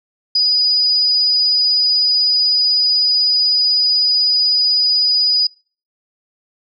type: tone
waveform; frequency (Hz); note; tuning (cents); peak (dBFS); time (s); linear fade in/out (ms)
sine; 4942; D#8; -13; -11; 0.35-5.47; 5
effects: noise-tail reverb RT60 0.4 s tail -25 dB re dry